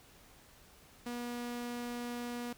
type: tone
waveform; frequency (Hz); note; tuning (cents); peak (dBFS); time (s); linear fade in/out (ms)
sawtooth; 241.1; B3; -41; -34; 1.06-2.53; 5
effects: pink hiss -60 dBFS RMS until 2.57 s